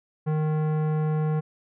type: tone with tanh clipping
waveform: sine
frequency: 154.4 Hz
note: D#3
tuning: 13 cents flat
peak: -24 dBFS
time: 0.26-1.41 s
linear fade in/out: 20 ms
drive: 16 dB
effects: none